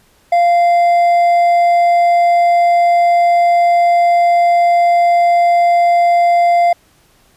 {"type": "tone with hard clipping", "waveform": "triangle", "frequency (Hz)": 694, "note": "F5", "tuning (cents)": -11, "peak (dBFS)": -9, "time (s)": [0.32, 6.73], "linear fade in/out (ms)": 5, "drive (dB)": 7, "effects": ["pink hiss -52 dBFS RMS until 7.36 s", "resampled to 32000 Hz"]}